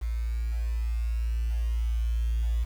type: tone with level ramp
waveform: sine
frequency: 57.1 Hz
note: A#1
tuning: 35 cents flat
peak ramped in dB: -26 to -22 dBFS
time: 0.01-2.65 s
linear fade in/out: 20 ms
effects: tanh soft clip ceiling -19 dBFS + 8-bit